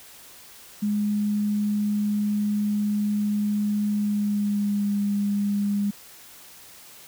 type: tone with pitch glide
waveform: sine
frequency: 207.7 to 203 Hz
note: G#3 to G#3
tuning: 0 to -39 cents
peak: -21 dBFS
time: 0.82-5.91 s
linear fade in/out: 10 ms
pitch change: -39 cents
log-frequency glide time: 3.92-4.97 s
effects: white hiss -47 dBFS RMS until 7.07 s